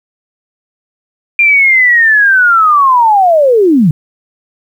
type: linear sweep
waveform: sine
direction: down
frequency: 2400 to 139.1 Hz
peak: -4 dBFS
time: 1.39-3.91 s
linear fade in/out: 2 ms
effects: 7-bit